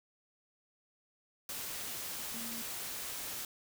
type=tone in noise; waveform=sine; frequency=231.8 Hz; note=A#3; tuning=10 cents flat; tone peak=-45 dBFS; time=2.34-2.62 s; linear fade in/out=2 ms; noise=white; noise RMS=-41 dBFS; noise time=1.49-3.45 s; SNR=-7 dB; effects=none